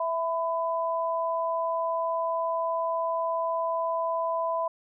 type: tone pair together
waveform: sine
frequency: 659.3 / 1002.8 Hz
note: E5 / B5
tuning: 0 / +26 cents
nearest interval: perfect fifth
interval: 726 cents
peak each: -28 / -28 dBFS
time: 0-4.68 s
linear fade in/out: 5 ms
effects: none